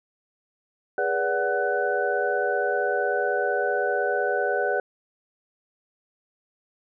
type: tone cluster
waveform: sine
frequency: 411.1 / 486.8 / 577 / 742 / 1498 Hz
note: G#4 / B4 / D5 / F#5 / F#6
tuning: -18 / -25 / -31 / +5 / +21 cents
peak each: -28 dBFS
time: 0.98-4.8 s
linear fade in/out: 2 ms
effects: none